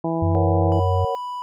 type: harmonic tone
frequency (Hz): 164.81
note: E3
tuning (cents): 0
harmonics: 1 / 2 / 3 / 4 / 5 / 6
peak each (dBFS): -26 / -24 / -31 / -28 / -30 / -33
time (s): 0.04-0.8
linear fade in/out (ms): 5
type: tone with pitch glide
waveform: sine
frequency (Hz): 93 to 92.14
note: F#2 to F#2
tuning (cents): +9 to -7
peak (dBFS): -18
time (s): 0.22-1.05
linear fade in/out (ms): 5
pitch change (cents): -16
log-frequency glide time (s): 0.33-0.57
type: chord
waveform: sine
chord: F# major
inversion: first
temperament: equal with one note detuned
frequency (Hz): 466.2 / 554.4 / 744.7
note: A#4 / C#5 / F#5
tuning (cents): 0 / 0 / +11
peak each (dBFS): -26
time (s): 0.35-1.15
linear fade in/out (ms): 0
type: tone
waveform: triangle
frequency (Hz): 987.8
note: B5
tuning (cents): 0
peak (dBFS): -25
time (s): 0.72-1.42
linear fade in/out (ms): 0
effects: none